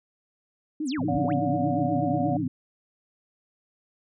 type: tone with vibrato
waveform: sine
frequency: 280 Hz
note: C#4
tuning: 18 cents sharp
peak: -26 dBFS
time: 0.8-2.48 s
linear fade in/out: 5 ms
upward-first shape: sine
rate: 8.3 Hz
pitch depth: 200 cents each way
type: exponential two-way sweep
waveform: sine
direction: down then up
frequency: 11710 to 51.2 to 3743 Hz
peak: -35 dBFS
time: 0.85-1.34 s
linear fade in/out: 50 ms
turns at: 1.16 s
type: chord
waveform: sine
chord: A augmented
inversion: none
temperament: just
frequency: 110 / 137.5 / 171.88 Hz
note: A2 / C#3 / E#3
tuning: 0 / -14 / -27 cents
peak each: -34 / -36 / -32 dBFS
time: 0.98-2.48 s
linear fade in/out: 10 ms
type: harmonic tone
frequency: 143.8 Hz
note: D3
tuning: 36 cents flat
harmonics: 1 / 2 / 4 / 5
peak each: -33 / -33 / -31 / -28 dBFS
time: 1.08-2.37 s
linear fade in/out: 5 ms
effects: none